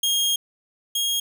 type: tone pair in turn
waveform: sawtooth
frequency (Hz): 3246 / 3263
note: G#7 / G#7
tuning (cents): -40 / -31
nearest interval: unison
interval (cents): 9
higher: second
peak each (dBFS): -16 / -18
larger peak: first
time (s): 0.03-0.36 / 0.95-1.2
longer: first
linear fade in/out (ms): 5
effects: none